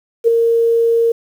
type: tone with ADSR envelope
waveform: sine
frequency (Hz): 462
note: A#4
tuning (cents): -16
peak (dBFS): -5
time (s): 0.24-1.12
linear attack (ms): 37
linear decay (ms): 7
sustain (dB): -5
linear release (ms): 5
effects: 7-bit